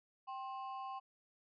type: ring-modulated tone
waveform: triangle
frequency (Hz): 920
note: A#5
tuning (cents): -23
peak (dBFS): -37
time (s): 0.27-1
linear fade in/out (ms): 20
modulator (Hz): 139
effects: resampled to 11025 Hz